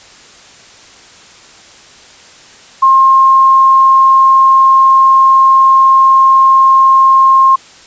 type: tone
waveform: sine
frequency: 1066 Hz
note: C6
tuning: 32 cents sharp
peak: -3 dBFS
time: 2.82-7.56 s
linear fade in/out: 10 ms
effects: white hiss -38 dBFS RMS until 7.86 s + resampled to 16000 Hz